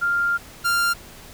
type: tone pair in turn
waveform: sine / 45% pulse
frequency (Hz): 1396.9 / 1391.9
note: F6 / F6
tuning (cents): 0 / -6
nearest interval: unison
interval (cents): 6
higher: first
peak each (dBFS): -18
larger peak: neither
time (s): 0.01-0.38 / 0.64-0.94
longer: first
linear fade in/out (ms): 20
effects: pink hiss -43 dBFS RMS until 1.33 s